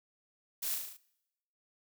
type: noise with echo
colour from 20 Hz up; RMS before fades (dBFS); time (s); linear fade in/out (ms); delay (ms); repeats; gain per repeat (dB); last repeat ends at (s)
blue; -36; 0.62-0.75; 10; 37; 6; -3; 0.972
effects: noise-tail reverb RT60 0.9 s tail -23 dB re dry